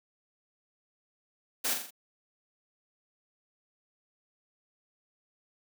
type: noise with echo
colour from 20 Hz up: white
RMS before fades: -30 dBFS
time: 1.64-1.74 s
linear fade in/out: 10 ms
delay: 42 ms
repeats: 4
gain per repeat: -5 dB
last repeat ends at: 1.908 s
effects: high-pass 200 Hz 12 dB/octave